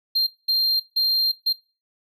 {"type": "tone bursts at uneven times", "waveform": "triangle", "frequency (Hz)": 4186, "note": "C8", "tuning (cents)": 0, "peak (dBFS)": -16, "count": 4, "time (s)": [[0.15, 0.27], [0.48, 0.8], [0.96, 1.32], [1.46, 1.53]], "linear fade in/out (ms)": 10, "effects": ["noise-tail reverb RT60 0.3 s tail -19 dB re dry"]}